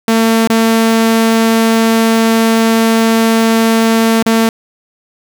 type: tone with dropouts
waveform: sawtooth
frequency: 225.6 Hz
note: A3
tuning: 44 cents sharp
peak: -4 dBFS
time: 0.08-4.49 s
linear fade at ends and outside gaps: 2 ms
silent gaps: 0.474-0.499 / 4.227-4.262 s
effects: none